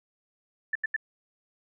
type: tone bursts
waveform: sine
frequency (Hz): 1760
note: A6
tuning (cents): 0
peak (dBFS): -24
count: 3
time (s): 0.73-0.964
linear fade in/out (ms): 5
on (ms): 24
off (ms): 81
effects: none